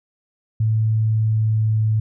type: tone with pitch glide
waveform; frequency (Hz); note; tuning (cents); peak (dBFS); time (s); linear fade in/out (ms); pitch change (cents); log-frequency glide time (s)
sine; 110 to 109.11; A2 to A2; 0 to -14; -15; 0.6-2; 5; -14; 0.95-1.84
effects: none